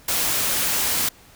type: noise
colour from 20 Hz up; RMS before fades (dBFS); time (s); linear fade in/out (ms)
white; -22; 0.08-1.09; 5
effects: pink hiss -50 dBFS RMS until 1.35 s